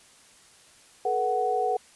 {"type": "tone cluster", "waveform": "sine", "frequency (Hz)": [428.9, 481.1, 744], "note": ["A4", "B4", "F#5"], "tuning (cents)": [-44, -45, 9], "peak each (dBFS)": [-29, -29, -25], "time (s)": [1.05, 1.77], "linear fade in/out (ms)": 5, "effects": ["white hiss -55 dBFS RMS until 1.95 s", "resampled to 24000 Hz"]}